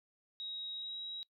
sine tone with pitch glide, 3803 to 3843 Hz, A#7 to B7, +34 to -48 cents, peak -40 dBFS, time 0.4-1.23 s, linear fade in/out 0 ms, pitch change +18 cents, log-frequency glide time 0.74-0.97 s, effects noise-tail reverb RT60 0.1 s tail -23 dB re dry

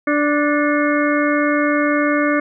harmonic tone with a mistuned harmonic, 293.7 Hz, D4, in tune, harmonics 1 / 2 / 4 / 5 / 6 / 7, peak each -17 / -20 / -23 / -24 / -25 / -25 dBFS, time 0.07-2.4 s, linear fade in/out 5 ms, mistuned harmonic 7, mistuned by +83 cents, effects none

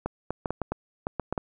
clicks, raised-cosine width 1 ms, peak -14 dBFS, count 10, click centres 0.06 / 0.306 / 0.458 / 0.506 / 0.617 / 0.72 / 1.069 / 1.197 / 1.326 / 1.378 s, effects none

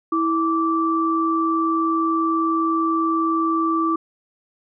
sine tone pair together, 326.4 / 1165.1 Hz, E4 / D6, -17 / -14 cents, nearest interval octave + minor seventh, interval 2203 cents, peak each -20 dBFS, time 0.12-3.96 s, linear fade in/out 5 ms, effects none

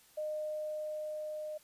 sine tone with level ramp, 612 Hz, D#5, 29 cents flat, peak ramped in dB -34 to -38 dBFS, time 0.17-1.58 s, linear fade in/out 10 ms, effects white hiss -63 dBFS RMS until 1.63 s + resampled to 32000 Hz

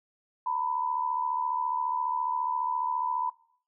sine tone pair together, 918 / 992.6 Hz, A#5 / B5, -27 / +8 cents, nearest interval minor second, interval 135 cents, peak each -32 / -28 dBFS, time 0.46-3.3 s, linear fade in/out 5 ms, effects noise-tail reverb RT60 0.6 s tail -22 dB re dry

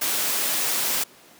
white noise, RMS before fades -24 dBFS, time 0.01-1.04 s, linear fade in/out 10 ms, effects pink hiss -50 dBFS RMS until 1.39 s + high-pass 200 Hz 12 dB/octave

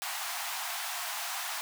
pink high-pass noise, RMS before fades -36 dBFS, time 0.02-1.61 s, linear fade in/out 0 ms, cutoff 670 Hz, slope 96 dB/octave, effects none

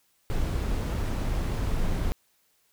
brown noise, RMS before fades -27 dBFS, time 0.3-2.12 s, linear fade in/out 0 ms, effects white hiss -68 dBFS RMS until 2.72 s

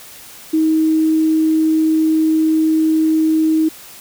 sine tone, 316.3 Hz, D#4, 29 cents sharp, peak -11 dBFS, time 0.53-3.69 s, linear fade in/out 10 ms, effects white hiss -38 dBFS RMS until 4 s

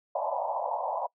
white band-pass noise, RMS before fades -31 dBFS, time 0.15-1.07 s, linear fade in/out 5 ms, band 540 to 990 Hz, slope 96 dB/octave, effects noise-tail reverb RT60 0.1 s tail -24 dB re dry

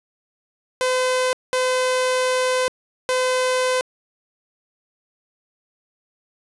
sawtooth tone bursts at uneven times, 510 Hz, C5, 44 cents flat, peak -14 dBFS, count 3, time 0.81-1.33 / 1.53-2.68 / 3.09-3.81 s, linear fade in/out 0 ms, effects resampled to 24000 Hz + 8-bit

